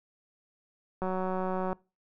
click train, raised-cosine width 1 ms, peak -19 dBFS, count 133, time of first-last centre 1.02-1.73 s, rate 186 Hz, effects noise-tail reverb RT60 0.3 s tail -24 dB re dry

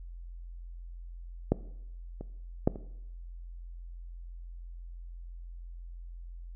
clicks, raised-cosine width 2 ms, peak -10 / -26 / -9 / -26 dBFS, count 4, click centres 1.52 / 2.21 / 2.675 / 2.758 s, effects noise-tail reverb RT60 0.8 s tail -18 dB re dry + added 43 Hz sine -41 dBFS peak until 6.55 s

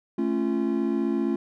triangle chord, A augmented, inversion none, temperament just, 220 / 275 / 343.8 Hz, A3 / C#4 / E#4, 0 / -14 / -27 cents, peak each -25 dBFS, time 0.18-1.36 s, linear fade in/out 5 ms, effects none

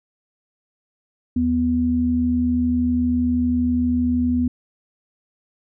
sine tone pair together, 78.11 / 246.9 Hz, D#2 / B3, +7 / 0 cents, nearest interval octave + minor sixth, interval 1993 cents, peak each -25 / -17 dBFS, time 1.36-4.48 s, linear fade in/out 5 ms, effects none

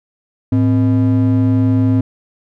triangle ring-modulated tone, 184.4 Hz, F#3, 6 cents flat, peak -5 dBFS, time 0.52-2.01 s, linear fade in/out 5 ms, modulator 76.5 Hz, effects none

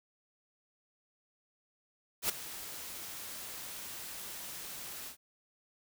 white noise with ADSR envelope, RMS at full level -29 dBFS, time 2.22-5.17 s, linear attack 73 ms, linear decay 8 ms, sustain -15 dB, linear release 97 ms, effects none

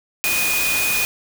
sine tone in noise, 2474 Hz, D#7, 10 cents flat, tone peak -20 dBFS, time 0.24-1.05 s, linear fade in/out 0 ms, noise white, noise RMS -22 dBFS, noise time 0.24-1.05 s, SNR -1 dB, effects none

